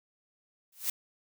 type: noise with exponential growth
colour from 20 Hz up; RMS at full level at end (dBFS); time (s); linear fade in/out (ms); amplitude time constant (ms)
blue; -26; 0.72-0.9; 5; 37
effects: none